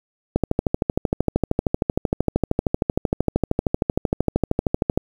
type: click train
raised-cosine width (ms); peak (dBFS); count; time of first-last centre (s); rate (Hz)
2; -4; 61; 0.36-4.975; 13
effects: 7-bit